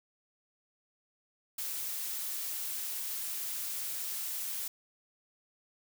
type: noise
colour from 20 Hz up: blue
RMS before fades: -37 dBFS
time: 1.58-4.68 s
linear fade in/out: 5 ms
effects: none